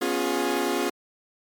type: chord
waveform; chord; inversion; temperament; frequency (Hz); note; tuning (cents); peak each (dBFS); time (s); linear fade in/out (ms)
sawtooth; C# dominant seventh; third; equal with one note detuned; 246.9 / 277.2 / 354.3 / 415.3; B3 / C#4 / E#4 / G#4; 0 / 0 / +25 / 0; -28 / -25 / -23 / -25; 0.01-0.9; 10
effects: MP3 96 kbps